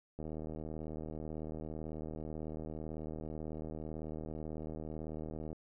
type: click train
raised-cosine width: 2 ms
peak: -30 dBFS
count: 418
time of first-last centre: 0.19-5.529 s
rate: 78.1 Hz
effects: none